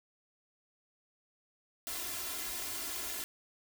white noise with comb filter, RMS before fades -39 dBFS, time 1.87-3.24 s, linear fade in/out 0 ms, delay 2.9 ms, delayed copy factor +1, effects none

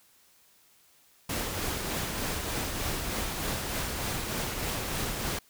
pink noise with tremolo, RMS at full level -31 dBFS, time 1.29-5.39 s, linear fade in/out 5 ms, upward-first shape triangle, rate 3.3 Hz, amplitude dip 35%, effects white hiss -62 dBFS RMS until 5.49 s

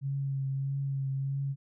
sine tone with vibrato, 136.8 Hz, C#3, 23 cents flat, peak -29 dBFS, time 0.01-1.56 s, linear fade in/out 50 ms, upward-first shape triangle, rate 1.6 Hz, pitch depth 26 cents each way, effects none

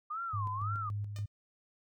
sine tone with vibrato, 1180 Hz, D6, 8 cents sharp, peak -35 dBFS, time 0.1-0.9 s, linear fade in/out 10 ms, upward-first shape sine, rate 1.9 Hz, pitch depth 270 cents each way
sine tone with tremolo, 103 Hz, G#2, 14 cents flat, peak -33 dBFS, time 0.33-1.26 s, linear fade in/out 10 ms, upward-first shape square, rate 3.5 Hz, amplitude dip 45%
5% pulse tone with exponential decay, 606 Hz, D#5, 46 cents flat, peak -35 dBFS, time 1.16-1.28 s, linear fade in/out 1 ms, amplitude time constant 26 ms
effects none

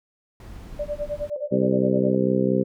brown noise, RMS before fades -38 dBFS, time 0.4-1.3 s, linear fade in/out 2 ms
sine tone with tremolo, 589 Hz, D5, 5 cents sharp, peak -23 dBFS, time 0.79-2.15 s, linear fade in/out 5 ms, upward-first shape sine, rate 9.6 Hz, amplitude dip 100%
sine tone with exponential decay, 523.3 Hz, C5, in tune, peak -31 dBFS, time 1.36-1.77 s, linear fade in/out 1 ms, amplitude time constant 87 ms
harmonic tone, 64.4 Hz, C2, 27 cents flat, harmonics 2 / 3 / 4 / 5 / 6 / 7 / 8, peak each -29 / -23 / -25 / -31 / -24 / -30 / -26 dBFS, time 1.51-2.64 s, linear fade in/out 20 ms
effects none

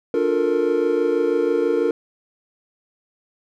triangle chord, Bb major seventh, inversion first, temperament equal with one note detuned, 293.7 / 354.3 / 440 / 466.2 Hz, D4 / F4 / A4 / Bb4, 0 / +25 / 0 / 0 cents, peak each -23 / -21 / -22 / -18 dBFS, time 0.14-1.91 s, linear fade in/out 2 ms, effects none

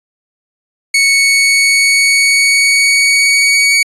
sawtooth tone with pitch glide, 2217 to 2248 Hz, C#7 to C#7, 0 to +24 cents, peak -4 dBFS, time 0.94-3.83 s, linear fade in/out 5 ms, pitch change +24 cents, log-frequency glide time 1.07-3.68 s, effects resampled to 24000 Hz

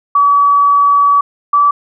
sine tone pair in turn, 1141 / 1154.9 Hz, C#6 / D6, +50 / -29 cents, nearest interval unison, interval 21 cents, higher second, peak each -6 dBFS, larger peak neither, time 0.15-1.21 / 1.53-1.71 s, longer first, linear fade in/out 5 ms, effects none

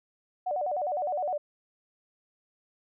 sine tone with vibrato, 659.3 Hz, E5, in tune, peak -27 dBFS, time 0.46-1.38 s, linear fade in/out 10 ms, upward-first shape square, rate 9.8 Hz, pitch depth 190 cents each way, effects none

